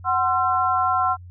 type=tone cluster; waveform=sine; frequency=743 / 1047 / 1352 Hz; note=F#5 / C6 / E6; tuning=+7 / +1 / +43 cents; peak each=-22 dBFS; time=0.04-1.17 s; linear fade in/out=50 ms; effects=added 89 Hz sine -38 dBFS peak until 1.3 s